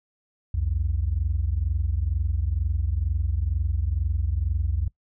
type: tone pair together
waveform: sine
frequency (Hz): 63.26 / 85.4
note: B1 / F2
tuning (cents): +42 / -38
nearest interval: perfect fourth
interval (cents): 520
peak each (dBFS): -24 / -24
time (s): 0.54-4.88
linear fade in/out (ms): 5
effects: noise-tail reverb RT60 0.1 s tail -23 dB re dry + tanh soft clip ceiling -15 dBFS